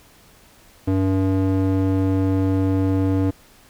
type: tone with band-pass filter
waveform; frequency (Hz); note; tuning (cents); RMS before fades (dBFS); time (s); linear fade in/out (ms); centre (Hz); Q
square; 95.2; F#2; +50; -19; 0.87-3.31; 10; 270; 1.2
effects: pink hiss -51 dBFS RMS until 3.69 s